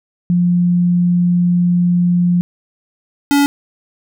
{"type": "tone pair in turn", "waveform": ["sine", "square"], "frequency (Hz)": [176, 284], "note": ["F3", "C#4"], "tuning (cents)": [14, 42], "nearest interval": "minor sixth", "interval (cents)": 828, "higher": "second", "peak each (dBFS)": -10, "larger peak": "neither", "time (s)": [[0.3, 2.41], [3.31, 3.46]], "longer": "first", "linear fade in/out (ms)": 0, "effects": []}